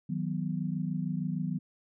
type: chord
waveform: sine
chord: B major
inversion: first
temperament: equal with one note detuned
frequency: 158.47 / 185 / 246.9 Hz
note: D#3 / F#3 / B3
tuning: +32 / 0 / 0 cents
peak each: -33 / -33 / -37 dBFS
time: 0.09-1.59 s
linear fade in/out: 10 ms
effects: none